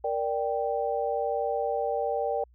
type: chord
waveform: sine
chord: G minor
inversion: first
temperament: equal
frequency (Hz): 466.2 / 587.3 / 784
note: Bb4 / D5 / G5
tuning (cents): 0 / 0 / 0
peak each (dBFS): -30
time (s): 0.04-2.44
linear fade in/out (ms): 5
effects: added 60 Hz sine -55 dBFS peak until 2.54 s